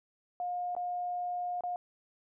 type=tone with dropouts; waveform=sine; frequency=713 Hz; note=F5; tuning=36 cents sharp; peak=-32 dBFS; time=0.4-1.76 s; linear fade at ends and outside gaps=1 ms; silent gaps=0.751-0.765 / 1.608-1.636 s; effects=none